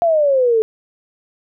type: exponential sweep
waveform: sine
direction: down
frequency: 695 to 431.8 Hz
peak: -11 dBFS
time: 0.02-0.62 s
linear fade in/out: 0 ms
effects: none